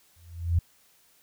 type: tone with exponential growth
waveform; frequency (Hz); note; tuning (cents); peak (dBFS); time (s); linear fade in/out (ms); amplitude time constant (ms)
sine; 84.9; F2; -48; -17; 0.16-0.59; 5; 92
effects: white hiss -62 dBFS RMS until 1.22 s